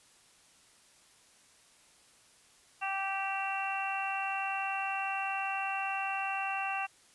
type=harmonic tone; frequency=389.3 Hz; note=G4; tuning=12 cents flat; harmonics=2 / 3 / 4 / 5 / 6 / 7; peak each=-35 / -40 / -41 / -46 / -47 / -36 dBFS; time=2.81-6.87 s; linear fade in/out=20 ms; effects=white hiss -62 dBFS RMS until 7.14 s + resampled to 24000 Hz